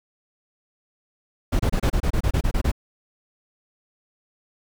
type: noise bursts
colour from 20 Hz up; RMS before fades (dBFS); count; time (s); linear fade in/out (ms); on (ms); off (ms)
brown; -20; 12; 1.52-2.717; 10; 75; 27
effects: none